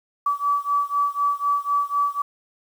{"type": "beating tone pair", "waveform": "sine", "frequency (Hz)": [1147, 1151], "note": ["D6", "D6"], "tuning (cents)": [-41, -35], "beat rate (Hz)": 4, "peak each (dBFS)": [-22, -23], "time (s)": [0.26, 2.22], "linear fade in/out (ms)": 5, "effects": ["8-bit"]}